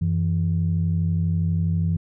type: tone pair together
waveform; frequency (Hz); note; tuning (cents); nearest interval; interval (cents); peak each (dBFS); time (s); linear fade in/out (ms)
sine; 92.5 / 164.81; F#2 / E3; 0 / 0; minor seventh; 1000; -21; 0.01-1.97; 10
effects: tanh soft clip ceiling -12 dBFS